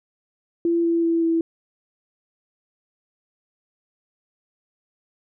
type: tone with pitch steps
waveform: sine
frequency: 338.5 / 335.6 / 332.7 / 329.8 Hz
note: E4 / E4 / E4 / E4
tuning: +46 / +31 / +16 / +1 cents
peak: -17 dBFS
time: 0.65-1.41 s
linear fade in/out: 2 ms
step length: 190 ms
effects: none